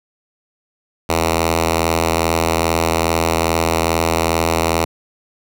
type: tone with notch filter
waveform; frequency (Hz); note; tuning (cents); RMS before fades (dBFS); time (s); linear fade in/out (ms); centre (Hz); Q
5% pulse; 82.41; E2; 0; -17; 1.09-4.85; 5; 190; 1.3
effects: none